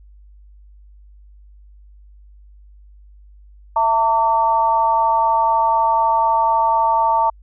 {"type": "tone with amplitude modulation", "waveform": "sine", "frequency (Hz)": 906, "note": "A#5", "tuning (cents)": -50, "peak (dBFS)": -9, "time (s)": [3.76, 7.3], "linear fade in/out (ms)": 5, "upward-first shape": "sine", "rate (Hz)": 244, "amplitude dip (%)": 85, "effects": ["added 50 Hz sine -42 dBFS peak until 7.42 s"]}